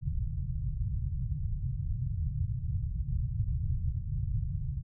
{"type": "low-pass noise", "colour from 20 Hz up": "white", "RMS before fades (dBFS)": -32, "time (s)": [0.01, 4.83], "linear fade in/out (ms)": 50, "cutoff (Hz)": 140, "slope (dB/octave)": 48, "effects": []}